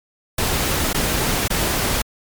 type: noise with dropouts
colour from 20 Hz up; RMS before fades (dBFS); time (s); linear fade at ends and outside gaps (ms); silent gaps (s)
pink; -20; 0.38-2.02; 5; 0.931-0.944 / 1.479-1.502
effects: MP3 96 kbps